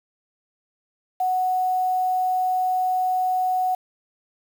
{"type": "tone with quantisation", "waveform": "sine", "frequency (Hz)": 740, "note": "F#5", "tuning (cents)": 0, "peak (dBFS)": -19, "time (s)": [1.2, 3.75], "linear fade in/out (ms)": 5, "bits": 7, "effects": []}